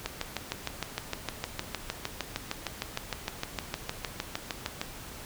click train, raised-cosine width 0.2 ms, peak -13 dBFS, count 32, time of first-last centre 0.06-4.815 s, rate 6.52 Hz, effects pink hiss -44 dBFS RMS until 5.25 s

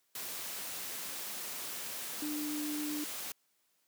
sine tone in noise, 298.7 Hz, D4, 29 cents sharp, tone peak -35 dBFS, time 2.22-3.04 s, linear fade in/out 2 ms, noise white, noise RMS -41 dBFS, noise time 0.15-3.32 s, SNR +3 dB, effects white hiss -75 dBFS RMS until 3.87 s + high-pass 150 Hz 12 dB/octave

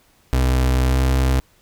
35% pulse tone with pitch glide, 63.8 to 65.14 Hz, C2 to C2, -43 to -7 cents, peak -13 dBFS, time 0.33-1.4 s, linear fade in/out 0 ms, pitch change +36 cents, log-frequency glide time 0.83-0.99 s, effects pink hiss -57 dBFS RMS until 1.61 s

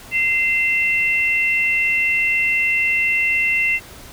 sine tone pair together, 2076 / 2700 Hz, C7 / E7, -14 / +41 cents, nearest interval perfect fourth, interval 455 cents, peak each -18 dBFS, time 0.11-3.8 s, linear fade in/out 50 ms, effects pink hiss -40 dBFS RMS until 4.12 s

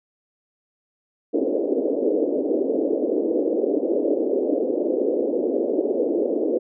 white band-pass noise, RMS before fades -22 dBFS, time 1.33-6.59 s, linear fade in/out 20 ms, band 270 to 530 Hz, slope 48 dB/octave, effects none

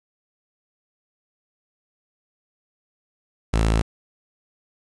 sawtooth tone, 55 Hz, A1, in tune, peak -13 dBFS, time 3.53-3.82 s, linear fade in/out 10 ms, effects resampled to 22050 Hz + 7-bit

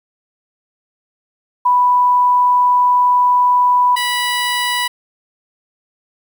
sine / 15% pulse tone pair in turn, 987.8 / 981 Hz, B5 / B5, 0 / -12 cents, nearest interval unison, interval 12 cents, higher first, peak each -9 dBFS, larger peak neither, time 1.65-3.96 / 3.96-4.88 s, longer first, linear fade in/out 10 ms, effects 8-bit

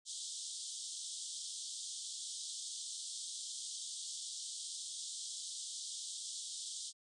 white band-pass noise, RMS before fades -45 dBFS, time 0.05-6.93 s, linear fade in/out 50 ms, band 3200 to 9100 Hz, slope 96 dB/octave, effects none

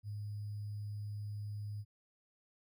sine tone with sample-and-hold, 103.83 Hz, G#2, in tune, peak -39 dBFS, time 0.03-1.85 s, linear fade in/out 50 ms, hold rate 4900 Hz, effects none

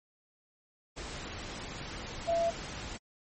sine tone in noise, 674 Hz, E5, 38 cents sharp, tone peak -26 dBFS, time 2.27-2.51 s, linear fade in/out 20 ms, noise pink, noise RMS -41 dBFS, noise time 0.96-2.98 s, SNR +12 dB, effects MP3 32 kbps

